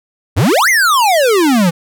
square exponential two-way sweep, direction up then down, 77.78 to 2160 to 161.8 Hz, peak -9 dBFS, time 0.36-1.71 s, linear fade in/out 20 ms, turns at 0.69 s, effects none

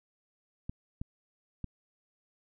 clicks, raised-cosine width 5 ms, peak -24 dBFS, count 3, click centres 0.695 / 1.015 / 1.643 s, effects none

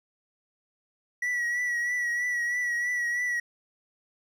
triangle tone with vibrato, 1936 Hz, B6, 35 cents flat, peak -24 dBFS, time 1.22-3.4 s, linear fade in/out 5 ms, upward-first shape triangle, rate 3.1 Hz, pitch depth 42 cents each way, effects none

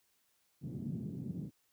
white band-pass noise, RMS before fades -41 dBFS, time 0.61-1.51 s, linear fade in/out 50 ms, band 110 to 240 Hz, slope 24 dB/octave, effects white hiss -75 dBFS RMS until 1.72 s

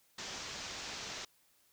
white low-pass noise, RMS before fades -44 dBFS, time 0.18-1.25 s, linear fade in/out 5 ms, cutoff 6700 Hz, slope 48 dB/octave, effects white hiss -70 dBFS RMS until 1.72 s

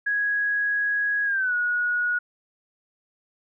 sine tone with pitch glide, 1661.2 to 1454.5 Hz, G#6 to F#6, 0 to -30 cents, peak -21 dBFS, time 0.06-2.19 s, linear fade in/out 10 ms, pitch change -230 cents, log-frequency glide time 1.25-1.54 s, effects none

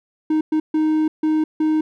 triangle tone bursts at uneven times, 311.1 Hz, D#4, in tune, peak -13 dBFS, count 5, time 0.3-0.41 / 0.52-0.6 / 0.74-1.08 / 1.23-1.44 / 1.6-1.81 s, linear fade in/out 5 ms, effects none

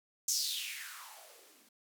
violet noise with band-pass filter sweep, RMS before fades -40 dBFS, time 0.28-1.69 s, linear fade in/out 5 ms, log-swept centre 6500 to 220 Hz, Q 5.1, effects none

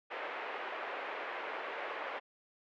pink band-pass noise, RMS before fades -41 dBFS, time 0.1-2.2 s, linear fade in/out 20 ms, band 450 to 2500 Hz, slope 24 dB/octave, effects none

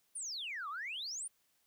sine exponential two-way sweep, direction down then up, 9970 to 1104 to 9970 Hz, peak -38 dBFS, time 0.15-1.28 s, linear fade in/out 10 ms, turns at 0.69 s, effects tanh soft clip ceiling -34 dBFS + white hiss -75 dBFS RMS until 1.66 s

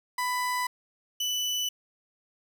30% pulse tone pair in turn, 995 / 2982 Hz, B5 / F#7, +13 / +13 cents, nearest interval octave + perfect fifth, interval 1900 cents, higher second, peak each -24 dBFS, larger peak neither, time 0.18-0.67 / 1.2-1.69 s, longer neither, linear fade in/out 5 ms, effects none

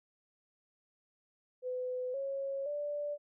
sine tone with pitch steps, 504 / 548 / 585 Hz, B4 / C#5 / D5, +35 / -20 / -7 cents, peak -34 dBFS, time 1.62-3.18 s, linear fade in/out 50 ms, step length 520 ms, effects none

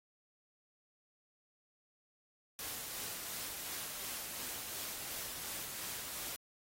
white noise with tremolo, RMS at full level -42 dBFS, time 2.59-6.36 s, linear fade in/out 0 ms, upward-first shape sine, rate 2.8 Hz, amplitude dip 25%, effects AAC 48 kbps

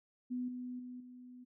sine tone with level steps, 249.1 Hz, B3, 15 cents sharp, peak -35 / -40 / -44 / -50 dBFS, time 0.3-1.45 s, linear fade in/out 20 ms, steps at 0.48 / 0.79 / 1 s, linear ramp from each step 5 ms, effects none

